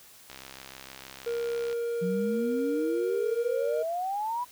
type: click train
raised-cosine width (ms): 0.2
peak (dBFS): -25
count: 96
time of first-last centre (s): 0.3-1.729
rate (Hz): 66.5
type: tone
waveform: triangle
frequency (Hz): 469.5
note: A#4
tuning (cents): +12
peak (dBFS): -26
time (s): 1.26-3.83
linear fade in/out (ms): 10
type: exponential sweep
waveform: sine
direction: up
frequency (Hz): 173.6 to 999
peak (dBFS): -28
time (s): 2.01-4.45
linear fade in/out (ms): 20
effects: white hiss -53 dBFS RMS until 4.51 s